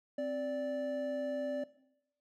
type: tone pair together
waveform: triangle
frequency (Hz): 261.6 / 584.2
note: C4 / D5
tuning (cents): 0 / -9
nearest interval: octave + major second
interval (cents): 1391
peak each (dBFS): -37 / -32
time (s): 0.18-1.64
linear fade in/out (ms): 5
effects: noise-tail reverb RT60 0.8 s tail -18 dB re dry